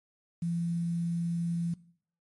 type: tone with quantisation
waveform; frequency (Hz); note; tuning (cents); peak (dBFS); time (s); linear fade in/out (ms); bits
sine; 169.9; F3; -47; -28; 0.42-1.74; 5; 9
effects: noise-tail reverb RT60 0.6 s tail -20 dB re dry + MP3 48 kbps